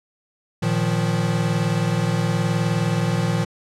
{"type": "chord", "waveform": "square", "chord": "Bb suspended fourth", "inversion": "none", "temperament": "equal with one note detuned", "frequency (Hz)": [114.94, 155.56, 174.61], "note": ["Bb2", "Eb3", "F3"], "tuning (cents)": [-24, 0, 0], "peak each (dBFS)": -24, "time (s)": [0.62, 3.45], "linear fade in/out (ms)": 10, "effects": ["low-pass 9000 Hz 12 dB/octave"]}